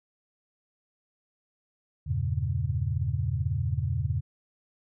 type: chord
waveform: sine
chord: E diminished seventh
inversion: none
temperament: equal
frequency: 82.41 / 98 / 116.54 / 138.59 Hz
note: E2 / G2 / Bb2 / Db3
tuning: 0 / 0 / 0 / 0 cents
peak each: -31 dBFS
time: 2.06-4.21 s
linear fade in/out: 20 ms
effects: none